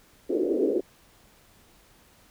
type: band-pass noise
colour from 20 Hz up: white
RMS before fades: -25 dBFS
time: 0.29-0.81 s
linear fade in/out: 10 ms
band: 280 to 470 Hz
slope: 48 dB/octave
effects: pink hiss -58 dBFS RMS until 2.3 s